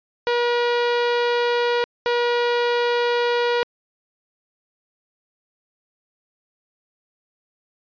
sawtooth tone pair in turn, 480 / 480 Hz, B4 / B4, -49 / -49 cents, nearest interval unison, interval 0 cents, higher neither, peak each -14 dBFS, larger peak neither, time 0.27-1.84 / 2.06-3.63 s, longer neither, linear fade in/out 0 ms, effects resampled to 11025 Hz

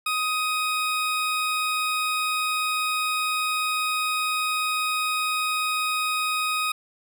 20% pulse tone, 1253 Hz, D#6, 12 cents sharp, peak -18 dBFS, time 0.06-6.72 s, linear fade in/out 5 ms, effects none

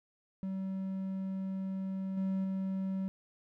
triangle tone with level steps, 191.1 Hz, G3, 44 cents flat, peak -32 / -28 / -30 dBFS, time 0.43-3.08 s, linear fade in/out 0 ms, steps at 2.17 / 2.44 s, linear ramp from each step 5 ms, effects none

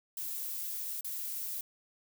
violet noise with dropouts, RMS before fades -38 dBFS, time 0.17-1.61 s, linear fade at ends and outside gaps 2 ms, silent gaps 1.009-1.045 s, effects none

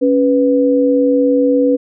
sine tone pair together, 277.2 / 493.9 Hz, C#4 / B4, 0 / 0 cents, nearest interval minor seventh, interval 1000 cents, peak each -12 dBFS, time 0.01-1.77 s, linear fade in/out 20 ms, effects none

